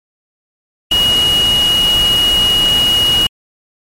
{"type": "tone in noise", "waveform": "sine", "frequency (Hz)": 2893, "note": "F#7", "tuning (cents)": -40, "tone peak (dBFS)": -9, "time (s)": [0.91, 3.27], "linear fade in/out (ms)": 5, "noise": "pink", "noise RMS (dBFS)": -21, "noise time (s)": [0.91, 3.27], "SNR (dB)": 9, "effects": ["MP3 64 kbps"]}